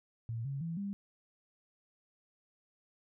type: tone with pitch steps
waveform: sine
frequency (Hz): 114.7 / 137.99 / 166 / 199.7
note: A#2 / C#3 / E3 / G3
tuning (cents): -28 / -8 / +12 / +32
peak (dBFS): -35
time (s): 0.29-0.93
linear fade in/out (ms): 0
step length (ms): 160
effects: none